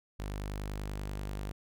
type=tone; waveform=sawtooth; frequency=50.3 Hz; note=G1; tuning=45 cents sharp; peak=-32 dBFS; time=0.19-1.52 s; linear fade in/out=10 ms; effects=none

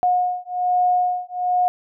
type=beating tone pair; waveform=sine; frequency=722 / 723.2 Hz; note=F#5 / F#5; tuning=-43 / -40 cents; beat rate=1.2 Hz; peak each=-20 dBFS; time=0.03-1.68 s; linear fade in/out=0 ms; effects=none

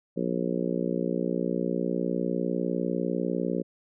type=harmonic tone; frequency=59.9 Hz; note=A#1; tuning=48 cents sharp; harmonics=3 / 4 / 5 / 6 / 7 / 8 / 9; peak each=-31 / -32 / -33 / -34 / -34 / -35 / -36 dBFS; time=0.16-3.63 s; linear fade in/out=20 ms; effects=none

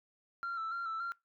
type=tone with vibrato; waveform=sine; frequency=1351 Hz; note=E6; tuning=42 cents sharp; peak=-33 dBFS; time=0.43-1.12 s; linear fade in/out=0 ms; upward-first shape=square; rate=3.5 Hz; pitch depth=37 cents each way; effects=noise-tail reverb RT60 0.2 s tail -23 dB re dry + tanh soft clip ceiling -33 dBFS

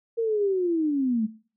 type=linear sweep; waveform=sine; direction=down; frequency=466.2 to 210 Hz; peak=-21 dBFS; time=0.17-1.27 s; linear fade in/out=20 ms; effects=noise-tail reverb RT60 0.4 s tail -18 dB re dry

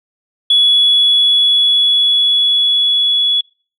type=tone with level ramp; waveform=sine; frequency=3389 Hz; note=G#7; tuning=34 cents sharp; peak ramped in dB=-6 to -10 dBFS; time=0.5-3.41 s; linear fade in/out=5 ms; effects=noise-tail reverb RT60 0.4 s tail -25 dB re dry + tanh soft clip ceiling -2 dBFS

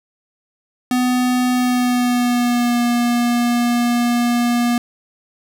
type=tone with pitch glide; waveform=square; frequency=250 to 239.7 Hz; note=B3 to A#3; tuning=+21 to +48 cents; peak=-15 dBFS; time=0.91-4.78 s; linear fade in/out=2 ms; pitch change=-73 cents; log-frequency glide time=1.54-2.81 s; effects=none

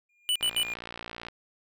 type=tone with exponential growth; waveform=triangle; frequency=2416 Hz; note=D7; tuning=48 cents sharp; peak=-28 dBFS; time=0.09-0.74 s; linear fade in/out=5 ms; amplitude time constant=140 ms
type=tone bursts; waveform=square; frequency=2971 Hz; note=F#7; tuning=6 cents sharp; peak=-24 dBFS; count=3; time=0.29-0.63 s; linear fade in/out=0 ms; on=66 ms; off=71 ms
type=click train; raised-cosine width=0.3 ms; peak=-22 dBFS; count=52; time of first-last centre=0.41-1.285 s; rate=58.3 Hz
effects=none

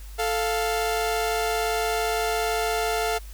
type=tone pair together; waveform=sawtooth; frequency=439.8 / 698.5 Hz; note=A4 / F5; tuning=-1 / 0 cents; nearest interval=minor sixth; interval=801 cents; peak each=-22 dBFS; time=0.18-3.19 s; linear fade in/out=20 ms; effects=added 50 Hz sine -37 dBFS peak until 3.33 s + white hiss -50 dBFS RMS until 3.33 s

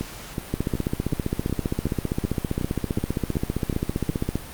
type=two click trains; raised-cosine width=3 ms; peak=-10 / -13 dBFS; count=59 / 12; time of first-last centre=0.54-4.356 / 0.01-4.099 s; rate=15.2 / 2.69 Hz; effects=pink hiss -39 dBFS RMS until 4.53 s + Opus 48 kbps

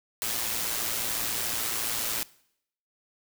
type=noise with amplitude modulation; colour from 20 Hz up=white; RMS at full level=-28 dBFS; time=0.22-2.23 s; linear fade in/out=0 ms; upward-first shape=sine; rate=114 Hz; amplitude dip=45%; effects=noise-tail reverb RT60 0.7 s tail -21 dB re dry

